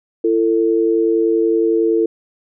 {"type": "tone pair together", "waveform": "sine", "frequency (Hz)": [336.4, 447.1], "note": ["E4", "A4"], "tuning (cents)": [35, 28], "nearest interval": "perfect fourth", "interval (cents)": 493, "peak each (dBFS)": -15, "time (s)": [0.24, 2.06], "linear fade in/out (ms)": 5, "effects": []}